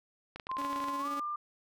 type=clicks; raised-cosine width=0.3 ms; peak=-26 dBFS; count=12; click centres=0.36 / 0.398 / 0.469 / 0.515 / 0.569 / 0.616 / 0.649 / 0.73 / 0.761 / 0.803 / 0.841 / 0.885 s
type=tone with pitch glide; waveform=sine; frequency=1046.5 to 1195.2 Hz; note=C6 to D6; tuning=0 to +30 cents; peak=-33 dBFS; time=0.49-1.36 s; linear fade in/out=5 ms; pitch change=+230 cents; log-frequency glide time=0.99-1.08 s
type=tone with tremolo; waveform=sawtooth; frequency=282.1 Hz; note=C#4; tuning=30 cents sharp; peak=-34 dBFS; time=0.58-1.2 s; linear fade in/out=5 ms; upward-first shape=square; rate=17 Hz; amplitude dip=30%
effects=none